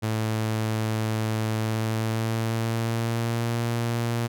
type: tone with pitch glide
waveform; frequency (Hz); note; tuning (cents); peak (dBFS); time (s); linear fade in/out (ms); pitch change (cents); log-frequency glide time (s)
sawtooth; 110 to 117.22; A2 to A#2; 0 to +10; -20; 0.02-4.28; 20; +110; 1.59-3.57
effects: none